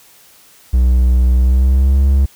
triangle tone with pitch glide, 62.3 to 68.33 Hz, B1 to C#2, +16 to -24 cents, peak -6 dBFS, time 0.73-2.26 s, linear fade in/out 10 ms, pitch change +160 cents, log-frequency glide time 1.37-2.01 s, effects white hiss -46 dBFS RMS until 2.35 s

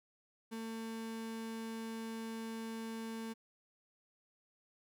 35% pulse tone, 225 Hz, A3, 39 cents sharp, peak -39 dBFS, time 0.51-3.34 s, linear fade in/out 20 ms, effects none

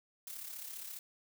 blue noise with amplitude modulation, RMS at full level -43 dBFS, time 0.27-0.99 s, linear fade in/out 2 ms, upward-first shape sine, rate 34.8 Hz, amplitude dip 55%, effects none

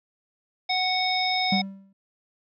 harmonic tone, 741 Hz, F#5, 2 cents sharp, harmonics 1 / 3 / 5 / 7, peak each -26 / -28 / -28 / -29 dBFS, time 0.69-1.62 s, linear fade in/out 10 ms
triangle tone with exponential decay, 194.8 Hz, G3, 11 cents flat, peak -17 dBFS, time 1.52-1.93 s, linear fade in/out 5 ms, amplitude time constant 88 ms
effects none

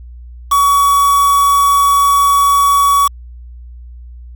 triangle tone with quantisation, 1131 Hz, C#6, 34 cents sharp, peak -6 dBFS, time 0.51-3.08 s, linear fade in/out 10 ms, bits 3, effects added 60 Hz sine -30 dBFS peak until 4.35 s

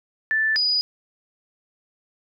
sine tone pair in turn, 1760 / 4935 Hz, A6 / D#8, 0 / -15 cents, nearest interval octave + tritone, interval 1785 cents, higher second, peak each -18 dBFS, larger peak neither, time 0.31-0.56 / 0.56-0.81 s, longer neither, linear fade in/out 0 ms, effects none

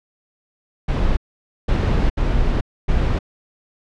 brown noise bursts at uneven times, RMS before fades -17 dBFS, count 4, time 0.88-1.17 / 1.68-2.1 / 2.17-2.61 / 2.88-3.19 s, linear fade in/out 10 ms, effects low-pass 4000 Hz 12 dB/octave

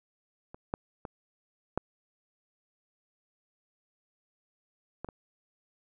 clicks, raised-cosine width 1 ms, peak -30 / -16 / -24 / -14 / -23 / -27 dBFS, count 6, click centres 0.545 / 0.739 / 1.052 / 1.776 / 5.046 / 5.088 s, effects none

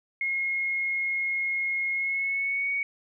sine tone with pitch glide, 2156 to 2237 Hz, C#7 to C#7, -49 to +15 cents, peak -25 dBFS, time 0.21-2.83 s, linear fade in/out 2 ms, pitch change +64 cents, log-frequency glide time 1.92-2.71 s, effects none

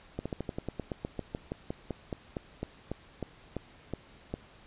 slowing click train, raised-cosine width 2 ms, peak -20 dBFS, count 23, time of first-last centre 0.19-4.34 s, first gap 66 ms, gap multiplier 1.09, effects pink hiss -56 dBFS RMS until 4.66 s + resampled to 8000 Hz

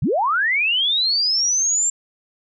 sine linear sweep, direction up, 89.5 to 7440 Hz, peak -16 dBFS, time 0.02-1.9 s, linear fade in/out 5 ms, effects none

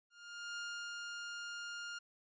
sawtooth tone with ADSR envelope, 1410 Hz, F6, 16 cents sharp, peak -37 dBFS, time 0.1-1.99 s, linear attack 470 ms, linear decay 350 ms, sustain -2 dB, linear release 10 ms, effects resampled to 16000 Hz

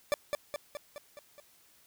40% pulse tone with echo, 584 Hz, D5, 10 cents flat, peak -24 dBFS, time 0.12-0.14 s, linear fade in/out 0 ms, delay 210 ms, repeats 6, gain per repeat -4 dB, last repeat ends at 1.4 s, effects white hiss -63 dBFS RMS until 1.86 s

